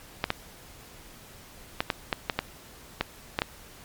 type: clicks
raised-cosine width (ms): 0.3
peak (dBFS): -8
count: 10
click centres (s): 0.241 / 0.304 / 1.805 / 1.902 / 2.128 / 2.298 / 2.39 / 3.01 / 3.389 / 3.419
effects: pink hiss -49 dBFS RMS until 3.84 s + MP3 96 kbps